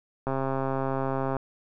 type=click train; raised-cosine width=1 ms; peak=-15 dBFS; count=148; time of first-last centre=0.27-1.367 s; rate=134 Hz; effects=none